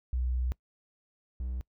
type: tone pair in turn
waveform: sine / triangle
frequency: 62.3 / 62.53 Hz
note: B1 / B1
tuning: +16 / +22 cents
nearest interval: unison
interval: 6 cents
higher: second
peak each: -27 / -30 dBFS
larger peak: first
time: 0.13-0.52 / 1.4-1.61 s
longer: first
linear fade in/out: 0 ms
effects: noise-tail reverb RT60 0.1 s tail -23 dB re dry